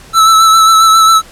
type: tone with vibrato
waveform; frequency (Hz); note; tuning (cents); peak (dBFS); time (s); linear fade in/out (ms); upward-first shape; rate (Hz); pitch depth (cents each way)
square; 1315; E6; -5; -4; 0.13-1.22; 50; sine; 7.4; 25
effects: pink hiss -37 dBFS RMS until 1.31 s + low-pass 11000 Hz 12 dB/octave